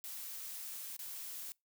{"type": "noise with dropouts", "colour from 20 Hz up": "blue", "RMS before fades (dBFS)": -45, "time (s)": [0.04, 1.52], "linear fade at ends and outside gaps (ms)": 0, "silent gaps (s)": [0.966, 0.992], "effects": ["noise-tail reverb RT60 0.2 s tail -25 dB re dry"]}